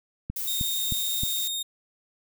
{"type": "click train", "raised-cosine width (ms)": 5, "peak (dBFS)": -18, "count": 4, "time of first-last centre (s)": [0.3, 1.235], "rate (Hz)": 3.21}
{"type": "noise", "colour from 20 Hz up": "violet", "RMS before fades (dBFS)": -31, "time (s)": [0.36, 1.48], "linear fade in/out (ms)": 5}
{"type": "tone", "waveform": "sawtooth", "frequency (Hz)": 3691, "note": "A#7", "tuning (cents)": -18, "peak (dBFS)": -25, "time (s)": [0.47, 1.63], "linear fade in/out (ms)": 10}
{"effects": []}